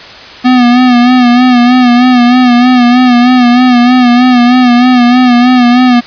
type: tone with vibrato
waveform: square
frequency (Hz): 246.9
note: B3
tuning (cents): 0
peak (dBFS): -3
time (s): 0.44-6.01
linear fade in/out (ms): 20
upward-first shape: sine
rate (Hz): 3.2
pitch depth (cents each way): 50
effects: white hiss -28 dBFS RMS until 6.06 s + resampled to 11025 Hz